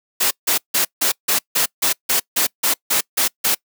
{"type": "noise bursts", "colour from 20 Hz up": "white", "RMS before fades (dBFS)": -17, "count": 13, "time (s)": [0.2, 3.55], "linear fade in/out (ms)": 10, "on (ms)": 110, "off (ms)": 160, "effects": ["noise-tail reverb RT60 0.1 s tail -25 dB re dry", "high-pass 200 Hz 12 dB/octave"]}